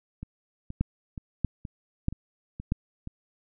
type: two click trains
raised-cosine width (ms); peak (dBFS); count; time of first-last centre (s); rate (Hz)
5; -12 / -24; 4 / 7; 0.81-2.721 / 0.23-3.074; 1.57 / 2.11
effects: none